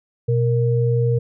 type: tone pair together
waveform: sine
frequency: 122.88 / 466.2 Hz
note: B2 / A#4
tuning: -8 / 0 cents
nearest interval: octave + major seventh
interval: 2308 cents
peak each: -16 / -21 dBFS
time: 0.28-1.19 s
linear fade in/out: 10 ms
effects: none